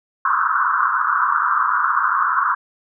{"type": "band-pass noise", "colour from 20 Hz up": "white", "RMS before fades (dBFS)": -18, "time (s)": [0.25, 2.55], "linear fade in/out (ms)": 5, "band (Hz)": [1000, 1500], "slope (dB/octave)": 96, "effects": []}